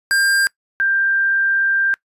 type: tone pair in turn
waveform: square / sine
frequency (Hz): 1597 / 1584.1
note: G6 / G6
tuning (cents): +32 / +18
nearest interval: unison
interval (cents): 14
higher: first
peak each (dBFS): -14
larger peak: neither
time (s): 0.11-0.47 / 0.8-1.94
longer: second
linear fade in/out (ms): 0
effects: noise-tail reverb RT60 0.1 s tail -22 dB re dry + resampled to 32000 Hz